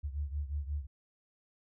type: beating tone pair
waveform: sine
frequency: 71.1 / 76.7 Hz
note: C#2 / D#2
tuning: +45 / -24 cents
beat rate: 5.6 Hz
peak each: -35 / -39 dBFS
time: 0.03-0.87 s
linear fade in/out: 20 ms
effects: none